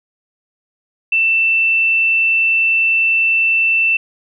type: tone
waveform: sine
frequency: 2670 Hz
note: E7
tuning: 22 cents sharp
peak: -11 dBFS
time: 1.12-3.97 s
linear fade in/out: 5 ms
effects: none